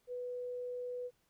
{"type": "tone", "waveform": "sine", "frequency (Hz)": 493.9, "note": "B4", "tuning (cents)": 0, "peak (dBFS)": -38, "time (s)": [0.07, 1.11], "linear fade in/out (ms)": 50, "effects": ["pink hiss -75 dBFS RMS until 1.29 s"]}